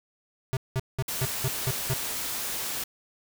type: tone bursts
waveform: square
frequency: 130.81 Hz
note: C3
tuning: in tune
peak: -25 dBFS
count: 7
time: 0.53-1.936 s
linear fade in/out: 0 ms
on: 38 ms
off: 190 ms
type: noise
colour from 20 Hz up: white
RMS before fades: -32 dBFS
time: 1.08-2.84 s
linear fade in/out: 5 ms
effects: none